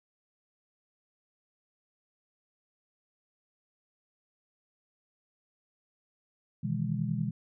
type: chord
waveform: sine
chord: E major seventh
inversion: second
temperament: just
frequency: 123.61 / 154.51 / 164.81 / 206 Hz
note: B2 / D#3 / E3 / G#3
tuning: +2 / -12 / 0 / -14 cents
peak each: -34 dBFS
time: 6.63-7.31 s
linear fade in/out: 10 ms
effects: none